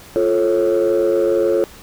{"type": "chord", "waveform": "sine", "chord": "F augmented", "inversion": "none", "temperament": "just", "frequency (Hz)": [349.2, 436.5, 545.7], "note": ["F4", "A4", "C#5"], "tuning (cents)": [0, -14, -27], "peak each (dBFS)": -16, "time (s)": [0.16, 1.64], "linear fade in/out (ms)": 0, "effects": ["tanh soft clip ceiling -9 dBFS", "pink hiss -41 dBFS RMS until 1.82 s"]}